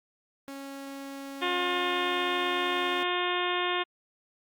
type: tone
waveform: sawtooth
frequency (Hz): 275.2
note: C#4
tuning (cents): -12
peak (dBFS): -34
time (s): 0.48-3.03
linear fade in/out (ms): 0
type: harmonic tone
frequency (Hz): 356.9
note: F4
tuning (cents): +38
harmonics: 1 / 2 / 3 / 4 / 5 / 6 / 7 / 8 / 9 / 10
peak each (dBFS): -32 / -35 / -32 / -38 / -36 / -38 / -38 / -38 / -38 / -37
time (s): 1.41-3.84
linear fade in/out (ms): 20
effects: Opus 32 kbps